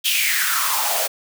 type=noise with high-pass filter sweep; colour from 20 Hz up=white; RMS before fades=-20 dBFS; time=0.04-1.08 s; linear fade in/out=20 ms; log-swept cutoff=3100 to 550 Hz; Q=5.6; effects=none